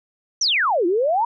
sine exponential two-way sweep, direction down then up, 6270 to 329.6 to 969 Hz, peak -16 dBFS, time 0.41-1.25 s, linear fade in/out 5 ms, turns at 0.86 s, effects none

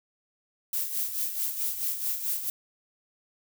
violet noise with tremolo, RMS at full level -28 dBFS, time 0.73-2.5 s, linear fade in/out 2 ms, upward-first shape sine, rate 4.6 Hz, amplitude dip 60%, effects none

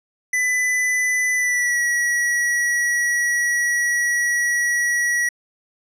square tone with pitch glide, 2000 to 1924.1 Hz, B6 to B6, +21 to -46 cents, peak -18 dBFS, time 0.33-5.29 s, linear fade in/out 5 ms, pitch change -67 cents, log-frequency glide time 1.35-1.8 s, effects low-pass 11000 Hz 12 dB/octave

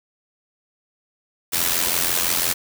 white noise with amplitude modulation, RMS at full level -18 dBFS, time 1.52-2.54 s, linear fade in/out 20 ms, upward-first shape sine, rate 85.8 Hz, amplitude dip 70%, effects none

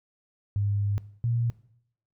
sine tone pair in turn, 101.5 / 117.65 Hz, G#2 / A#2, -39 / +16 cents, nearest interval minor third, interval 255 cents, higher second, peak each -23 dBFS, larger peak neither, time 0.56-0.98 / 1.24-1.5 s, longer first, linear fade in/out 0 ms, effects noise-tail reverb RT60 0.7 s tail -19 dB re dry

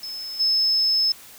sine tone with level steps, 5220 Hz, E8, 18 cents flat, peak -30 / -17 dBFS, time 0.03-1.12 s, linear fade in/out 2 ms, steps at 0.39 s, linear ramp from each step 20 ms, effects white hiss -45 dBFS RMS until 1.38 s

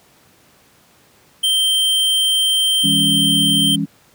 square tone, 3136 Hz, G7, in tune, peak -14 dBFS, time 1.43-3.76 s, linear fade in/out 10 ms
sine chord, C# minor, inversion first, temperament equal with one note detuned, 164.81 / 202.6 / 277.2 Hz, E3 / G#3 / C#4, 0 / -43 / 0 cents, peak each -21 dBFS, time 2.83-3.86 s, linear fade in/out 20 ms
effects pink hiss -52 dBFS RMS until 4.14 s + high-pass 100 Hz 12 dB/octave

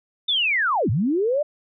sine linear two-way sweep, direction down then up, 3628 to 92 to 614 Hz, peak -18 dBFS, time 0.28-1.43 s, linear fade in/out 10 ms, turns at 0.9 s, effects none

